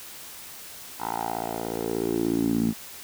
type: tone with band-pass filter sweep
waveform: 10% pulse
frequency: 56.8 Hz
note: A#1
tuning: 44 cents flat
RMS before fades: -27 dBFS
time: 0.98-2.74 s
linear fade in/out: 50 ms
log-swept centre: 1000 to 220 Hz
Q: 3.9
effects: white hiss -42 dBFS RMS until 3.03 s